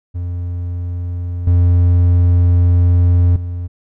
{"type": "tone with level steps", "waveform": "triangle", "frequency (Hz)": 87.9, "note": "F2", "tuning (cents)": 12, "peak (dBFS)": [-17, -6, -18], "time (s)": [0.14, 3.68], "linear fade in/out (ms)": 20, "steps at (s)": [1.47, 3.36], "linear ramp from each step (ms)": 2, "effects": []}